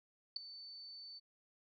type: tone with ADSR envelope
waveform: sine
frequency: 4523 Hz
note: C#8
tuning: 34 cents sharp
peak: -33 dBFS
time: 0.36-1.2 s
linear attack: 3 ms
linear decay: 10 ms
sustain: -16 dB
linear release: 24 ms
effects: none